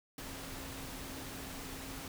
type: tone in noise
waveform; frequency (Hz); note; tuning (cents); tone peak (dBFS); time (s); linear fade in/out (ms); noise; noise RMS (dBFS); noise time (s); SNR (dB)
sine; 267.9; C4; +41; -50; 0.18-2.08; 2; pink; -45; 0.18-2.08; -8
effects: none